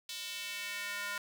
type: tone with high-pass filter sweep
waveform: square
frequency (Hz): 203.7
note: G#3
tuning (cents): -33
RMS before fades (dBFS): -40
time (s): 0.09-1.18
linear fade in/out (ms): 2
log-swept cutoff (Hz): 3600 to 1400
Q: 1.9
effects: 11-bit